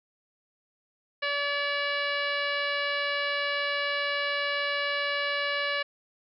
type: harmonic tone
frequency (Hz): 573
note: D5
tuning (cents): -43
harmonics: 1 / 2 / 3 / 4 / 5 / 6 / 7 / 8 / 9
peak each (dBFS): -33 / -35 / -31 / -34 / -35 / -45 / -38 / -46 / -48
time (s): 1.22-5.83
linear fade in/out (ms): 10
effects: none